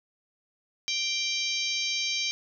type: harmonic tone with a mistuned harmonic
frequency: 786 Hz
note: G5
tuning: 4 cents sharp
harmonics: 3 / 4 / 5 / 6 / 7 / 8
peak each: -32 / -33 / -34 / -35 / -35 / -36 dBFS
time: 0.88-2.31 s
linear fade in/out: 0 ms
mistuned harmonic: 5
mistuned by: -24 cents
effects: none